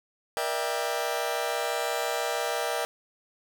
sawtooth chord, E half-diminished seventh, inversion second, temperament just, 474.7 / 593.3 / 659.3 / 791.1 Hz, Bb4 / D5 / E5 / G5, +31 / +18 / 0 / +16 cents, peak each -29 dBFS, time 0.37-2.85 s, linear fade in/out 0 ms, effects none

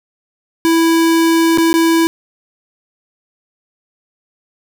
square tone with dropouts, 329.6 Hz, E4, in tune, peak -10 dBFS, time 0.65-2.07 s, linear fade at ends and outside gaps 0 ms, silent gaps 1.575-1.583 / 1.73-1.74 s, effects none

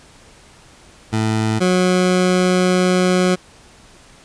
20% pulse tone pair in turn, 110 / 182.42 Hz, A2 / F#3, 0 / -24 cents, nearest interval major sixth, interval 876 cents, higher second, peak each -11 / -8 dBFS, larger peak second, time 1.12-1.6 / 1.6-3.36 s, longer second, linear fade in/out 20 ms, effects pink hiss -46 dBFS RMS until 4.24 s + resampled to 22050 Hz

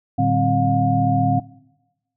sine tone cluster, 112 / 147.9 / 190.5 / 263.6 / 713 Hz, A2 / D3 / G3 / C4 / F5, +31 / +13 / -49 / +13 / +36 cents, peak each -21 / -23 / -27 / -21 / -20 dBFS, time 0.18-1.4 s, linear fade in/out 10 ms, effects noise-tail reverb RT60 1.0 s tail -21 dB re dry

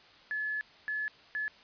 sine tone bursts at uneven times, 1716 Hz, A6, 44 cents flat, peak -31 dBFS, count 3, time 0.31-0.61 / 0.88-1.08 / 1.35-1.48 s, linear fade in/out 0 ms, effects white hiss -57 dBFS RMS until 1.63 s + resampled to 11025 Hz

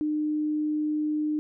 sine tone, 303.3 Hz, D#4, 44 cents flat, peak -24 dBFS, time 0.01-1.39 s, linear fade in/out 0 ms, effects none

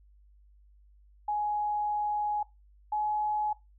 sine tone pair in turn, 836 / 845.2 Hz, G#5 / G#5, +11 / +30 cents, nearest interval unison, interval 19 cents, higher second, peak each -27 / -27 dBFS, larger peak neither, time 1.28-2.43 / 2.92-3.53 s, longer first, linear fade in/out 5 ms, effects noise-tail reverb RT60 0.2 s tail -19 dB re dry + added 50 Hz sine -56 dBFS peak until 3.78 s

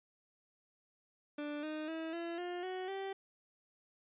30% pulse tone with pitch steps, 294.5 / 308.4 / 323 / 338.3 / 354.3 / 371 / 388.6 Hz, D4 / D#4 / E4 / E4 / F4 / F#4 / G4, +5 / -15 / -35 / +45 / +25 / +5 / -15 cents, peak -36 dBFS, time 1.38-3.13 s, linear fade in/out 5 ms, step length 250 ms, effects resampled to 8000 Hz

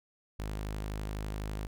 sawtooth tone, 52 Hz, G#1, 3 cents sharp, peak -31 dBFS, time 0.39-1.67 s, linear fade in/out 5 ms, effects none

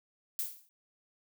violet noise with exponential decay, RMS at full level -31 dBFS, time 0.39-0.69 s, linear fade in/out 0 ms, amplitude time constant 65 ms, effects none

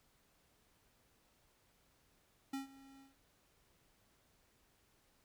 square tone with ADSR envelope, 271.4 Hz, C#4, 36 cents flat, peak -38 dBFS, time 2.53-3.15 s, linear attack 7 ms, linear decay 130 ms, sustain -20 dB, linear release 150 ms, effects pink hiss -73 dBFS RMS until 5.24 s

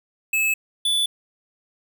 square tone pair in turn, 2600 / 3471 Hz, E7 / A7, -24 / -24 cents, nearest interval perfect fourth, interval 500 cents, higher second, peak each -19 dBFS, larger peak neither, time 0.33-0.54 / 0.85-1.06 s, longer neither, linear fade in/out 5 ms, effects none

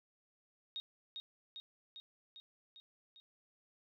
sine tone with echo, 3729 Hz, A#7, in tune, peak -39 dBFS, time 0.76-0.8 s, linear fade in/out 0 ms, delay 400 ms, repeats 6, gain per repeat -3 dB, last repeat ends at 3.2 s, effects none

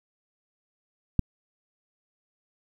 click, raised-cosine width 5 ms, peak -8 dBFS, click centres 1.193 s, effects 8-bit

